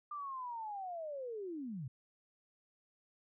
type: linear sweep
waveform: sine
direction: down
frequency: 1201 to 116.54 Hz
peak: -40 dBFS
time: 0.11-1.88 s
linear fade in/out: 5 ms
effects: none